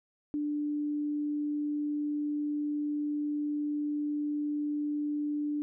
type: tone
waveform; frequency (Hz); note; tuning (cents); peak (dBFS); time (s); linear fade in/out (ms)
sine; 295.3; D4; +10; -29; 0.34-5.62; 0
effects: none